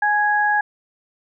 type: tone pair together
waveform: sine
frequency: 835.8 / 1659 Hz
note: G#5 / G#6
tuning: +11 / -2 cents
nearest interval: octave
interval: 1187 cents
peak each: -18 dBFS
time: 0.02-0.61 s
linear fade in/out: 5 ms
effects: none